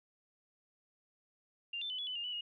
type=tone with pitch steps; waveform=sine; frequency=2793 / 3546 / 3017 / 3394 / 3006 / 2817 / 2963 / 2869 Hz; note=F7 / A7 / F#7 / G#7 / F#7 / F7 / F#7 / F7; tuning=-1 / +13 / +33 / +37 / +27 / +14 / +2 / +46 cents; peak=-37 dBFS; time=1.73-2.41 s; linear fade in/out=5 ms; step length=85 ms; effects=none